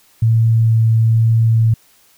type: tone with vibrato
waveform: sine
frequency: 113 Hz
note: A2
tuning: 47 cents sharp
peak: -9 dBFS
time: 0.22-1.74 s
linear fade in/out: 5 ms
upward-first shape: sine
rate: 1.1 Hz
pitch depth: 8 cents each way
effects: white hiss -52 dBFS RMS until 2.17 s